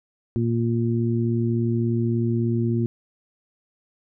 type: harmonic tone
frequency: 116.54 Hz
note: A#2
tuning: in tune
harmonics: 1 / 2 / 3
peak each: -22 / -24 / -27 dBFS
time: 0.36-2.86 s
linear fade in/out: 0 ms
effects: none